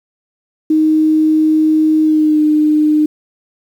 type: tone with pitch glide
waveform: sine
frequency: 311.9 to 304.2 Hz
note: D#4 to D#4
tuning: +4 to -39 cents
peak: -8 dBFS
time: 0.7-3.06 s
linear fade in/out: 5 ms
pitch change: -43 cents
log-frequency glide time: 2.03-2.41 s
effects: 7-bit